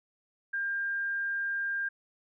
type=tone; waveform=sine; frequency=1600 Hz; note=G6; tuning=35 cents sharp; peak=-29 dBFS; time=0.53-1.89 s; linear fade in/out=10 ms; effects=none